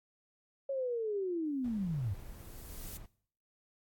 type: linear sweep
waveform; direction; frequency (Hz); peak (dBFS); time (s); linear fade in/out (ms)
sine; down; 555 to 90.4; -32; 0.69-2.14; 5
type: noise with exponential growth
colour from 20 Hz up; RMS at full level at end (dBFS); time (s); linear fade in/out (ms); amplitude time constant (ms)
blue; -45; 1.45-2.97; 0; 330
type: noise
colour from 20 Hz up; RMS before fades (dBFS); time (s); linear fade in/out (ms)
brown; -48; 1.64-3.06; 5
effects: noise-tail reverb RT60 0.6 s tail -22 dB re dry + AAC 64 kbps